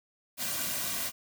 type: noise with comb filter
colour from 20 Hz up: white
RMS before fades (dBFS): -33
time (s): 0.37-1.12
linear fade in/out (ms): 50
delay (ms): 2.3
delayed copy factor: -0.65
effects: none